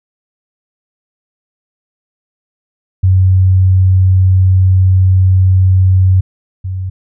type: tone pair in turn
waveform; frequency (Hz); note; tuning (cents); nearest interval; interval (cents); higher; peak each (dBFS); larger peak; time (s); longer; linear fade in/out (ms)
sine; 93.5 / 93.5; F#2 / F#2; +19 / +19; unison; 0; neither; -5 / -16; first; 3.03-6.21 / 6.64-6.9; first; 10
effects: none